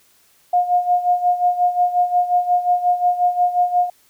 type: tone with tremolo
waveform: sine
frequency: 714 Hz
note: F5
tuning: 38 cents sharp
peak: -11 dBFS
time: 0.53-3.9 s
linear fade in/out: 5 ms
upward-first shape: sine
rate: 5.6 Hz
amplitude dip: 75%
effects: white hiss -56 dBFS RMS until 4.09 s